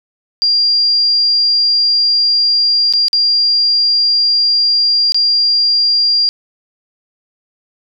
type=tone with dropouts; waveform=sine; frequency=4780 Hz; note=D8; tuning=30 cents sharp; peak=-9 dBFS; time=0.42-6.29 s; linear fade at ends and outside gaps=0 ms; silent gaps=2.926-2.936 / 3.083-3.131 / 5.121-5.145 s; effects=none